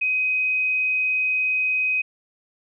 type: tone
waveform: sine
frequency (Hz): 2517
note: D#7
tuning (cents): +19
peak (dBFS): -19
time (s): 0.01-2.02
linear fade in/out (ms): 10
effects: none